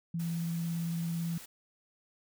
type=tone with vibrato; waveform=sine; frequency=167.7 Hz; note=E3; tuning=30 cents sharp; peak=-31 dBFS; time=0.14-1.38 s; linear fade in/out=5 ms; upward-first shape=sine; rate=18 Hz; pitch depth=14 cents each way
type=noise; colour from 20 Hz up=white; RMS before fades=-49 dBFS; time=0.19-1.46 s; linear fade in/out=10 ms
effects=none